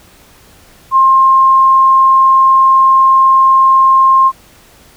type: tone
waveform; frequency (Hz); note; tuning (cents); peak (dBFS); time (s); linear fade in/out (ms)
sine; 1062; C6; +25; -4; 0.91-4.32; 50
effects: pink hiss -43 dBFS RMS until 4.96 s